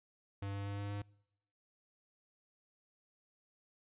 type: tone with pitch steps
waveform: square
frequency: 99.4 / 100.03 / 100.67 / 101.31 / 101.96 Hz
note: G2 / G2 / G2 / G#2 / G#2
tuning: +25 / +36 / +47 / -42 / -31 cents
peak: -39 dBFS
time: 0.42-1.02 s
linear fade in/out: 5 ms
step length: 120 ms
effects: noise-tail reverb RT60 0.8 s tail -25 dB re dry + resampled to 8000 Hz